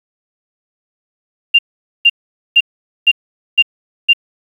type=tone bursts; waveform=sine; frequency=2788 Hz; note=F7; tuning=4 cents flat; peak=-4 dBFS; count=6; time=1.54-4.134 s; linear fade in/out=10 ms; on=49 ms; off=460 ms; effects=7-bit